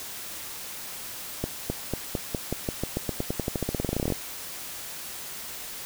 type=accelerating click train; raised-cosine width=2 ms; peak=-13 dBFS; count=29; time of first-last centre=1.44-4.123 s; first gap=260 ms; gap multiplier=0.91; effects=white hiss -38 dBFS RMS until 5.85 s